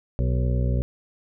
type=harmonic tone with a mistuned harmonic; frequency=61.74 Hz; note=B1; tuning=in tune; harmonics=1 / 2 / 3 / 4 / 6 / 7 / 8 / 9; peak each=-22 / -24 / -33 / -34 / -38 / -40 / -40 / -37 dBFS; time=0.19-0.82 s; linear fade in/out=0 ms; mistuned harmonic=8; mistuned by=-24 cents; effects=none